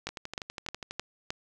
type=two click trains; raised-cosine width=0.2 ms; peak=-20 / -15 dBFS; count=11 / 5; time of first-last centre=0.09-0.91 / 0.07-1.305 s; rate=12.2 / 3.24 Hz; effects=none